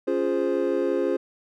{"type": "chord", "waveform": "triangle", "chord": "Db major seventh", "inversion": "none", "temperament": "equal", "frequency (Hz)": [277.2, 349.2, 415.3, 523.3], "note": ["Db4", "F4", "Ab4", "C5"], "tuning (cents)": [0, 0, 0, 0], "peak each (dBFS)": [-27, -24, -25, -25], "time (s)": [0.07, 1.17], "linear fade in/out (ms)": 10, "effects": []}